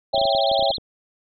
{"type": "tone with vibrato", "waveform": "sine", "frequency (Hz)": 3673, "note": "A#7", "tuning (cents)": -26, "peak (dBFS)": -24, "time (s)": [0.13, 0.78], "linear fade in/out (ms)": 20, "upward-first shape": "sine", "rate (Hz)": 18, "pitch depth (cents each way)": 260}
{"type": "chord", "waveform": "sine", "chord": "C# diminished", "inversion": "none", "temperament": "equal with one note detuned", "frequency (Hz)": [554.4, 659.3, 788.1], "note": ["C#5", "E5", "G5"], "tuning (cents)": [0, 0, 9], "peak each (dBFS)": -22, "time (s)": [0.13, 0.72], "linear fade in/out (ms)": 10}
{"type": "clicks", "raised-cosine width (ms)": 2, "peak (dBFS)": -22, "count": 10, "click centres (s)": [0.145, 0.179, 0.215, 0.254, 0.35, 0.515, 0.594, 0.626, 0.705, 0.782]}
{"effects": []}